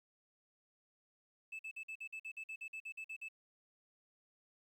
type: tone bursts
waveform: sine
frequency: 2621 Hz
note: E7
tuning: 11 cents flat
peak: -40 dBFS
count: 15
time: 1.52-3.286 s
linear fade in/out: 10 ms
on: 72 ms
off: 49 ms
effects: tanh soft clip ceiling -42 dBFS + 12-bit